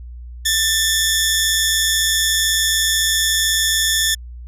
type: tone pair together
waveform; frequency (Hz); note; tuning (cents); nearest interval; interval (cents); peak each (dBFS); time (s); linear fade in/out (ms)
15% pulse; 1779 / 3384; A6 / G#7; +19 / +32; major seventh; 1113; -11; 0.45-4.15; 10
effects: added 60 Hz sine -31 dBFS peak until 4.47 s + resampled to 32000 Hz